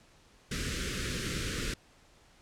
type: band-stop noise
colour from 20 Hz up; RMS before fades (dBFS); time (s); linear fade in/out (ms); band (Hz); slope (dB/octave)
pink; -34; 0.51-1.74; 5; 500 to 1300; 48
effects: pink hiss -61 dBFS RMS until 2.41 s + low-pass 8000 Hz 12 dB/octave